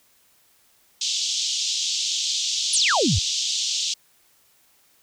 pink band-pass noise, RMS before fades -25 dBFS, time 1.01-3.94 s, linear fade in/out 5 ms, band 3100 to 7100 Hz, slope 48 dB/octave
sine exponential sweep, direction down, 10610 to 72 Hz, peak -18 dBFS, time 2.73-3.19 s, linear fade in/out 5 ms
effects white hiss -60 dBFS RMS until 5.02 s

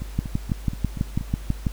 two click trains, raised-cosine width 5 ms, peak -9 / -18 dBFS, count 10 / 6, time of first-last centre 0.19-1.668 / 0.02-1.21 s, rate 6.09 / 4.2 Hz, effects added 50 Hz sine -33 dBFS peak until 1.72 s + pink hiss -46 dBFS RMS until 1.72 s

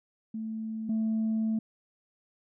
sine tone pair in turn, 220.8 / 220.8 Hz, A3 / A3, +6 / +6 cents, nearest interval unison, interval 0 cents, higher neither, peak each -32 / -24 dBFS, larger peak second, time 0.34-0.89 / 0.89-1.59 s, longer second, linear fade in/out 5 ms, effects tanh soft clip ceiling -23 dBFS

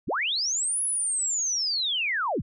sine linear two-way sweep, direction up then down, 31.98 to 10548 to 31.98 Hz, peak -24 dBFS, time 0.07-2.42 s, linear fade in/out 20 ms, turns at 0.82 s, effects none

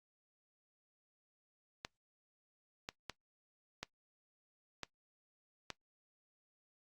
clicks, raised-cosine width 0.2 ms, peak -23 dBFS, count 6, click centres 1.849 / 2.889 / 3.097 / 3.83 / 4.833 / 5.703 s, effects noise-tail reverb RT60 0.1 s tail -20 dB re dry + Opus 48 kbps

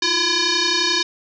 sine tone with frequency modulation, 354.2 Hz, F4, 24 cents sharp, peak -16 dBFS, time 0.02-1.03 s, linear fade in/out 5 ms, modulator 677 Hz, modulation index 7.6, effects none

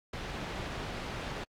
pink low-pass noise, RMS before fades -39 dBFS, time 0.13-1.44 s, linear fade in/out 5 ms, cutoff 3600 Hz, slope 12 dB/octave, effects AAC 64 kbps

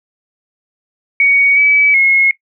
sine tone with pitch steps, 2241 / 2289 / 2167 Hz, C#7 / D7 / C#7, +18 / -45 / -40 cents, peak -7 dBFS, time 1.2-2.31 s, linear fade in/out 2 ms, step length 370 ms, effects noise-tail reverb RT60 0.1 s tail -17 dB re dry

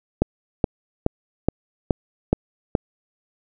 click train, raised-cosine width 2 ms, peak -3 dBFS, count 7, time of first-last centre 0.22-2.752 s, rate 2.37 Hz, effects none

